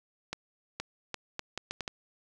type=accelerating click train; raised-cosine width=0.2 ms; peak=-17 dBFS; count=8; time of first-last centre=0.33-1.878 s; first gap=470 ms; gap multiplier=0.73; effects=none